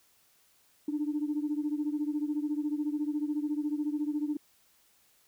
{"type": "beating tone pair", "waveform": "sine", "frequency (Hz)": [293.7, 307.7], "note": ["D4", "D#4"], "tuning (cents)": [0, -19], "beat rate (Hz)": 14, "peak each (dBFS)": [-30, -33], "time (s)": [0.88, 4.37], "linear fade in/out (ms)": 5, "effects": ["tanh soft clip ceiling -22 dBFS", "white hiss -66 dBFS RMS until 5.27 s"]}